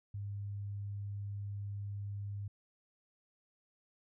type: tone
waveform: sine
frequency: 101.1 Hz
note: G#2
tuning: 46 cents flat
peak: -38 dBFS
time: 0.14-2.48 s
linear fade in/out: 5 ms
effects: none